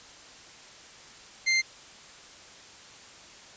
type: tone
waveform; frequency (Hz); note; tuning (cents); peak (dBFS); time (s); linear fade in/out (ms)
sawtooth; 2093; C7; 0; -18; 1.46-1.62; 20
effects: white hiss -49 dBFS RMS until 3.56 s + resampled to 16000 Hz